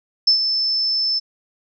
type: tone with ADSR envelope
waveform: sine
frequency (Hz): 5274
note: E8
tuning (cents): 0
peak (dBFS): -9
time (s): 0.27-1.2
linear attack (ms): 7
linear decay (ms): 99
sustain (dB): -8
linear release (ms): 22
effects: none